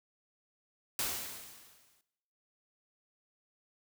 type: noise with exponential decay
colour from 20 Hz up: white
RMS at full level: -32 dBFS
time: 0.99-2.01 s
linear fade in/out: 1 ms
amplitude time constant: 220 ms
effects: noise-tail reverb RT60 0.9 s tail -17 dB re dry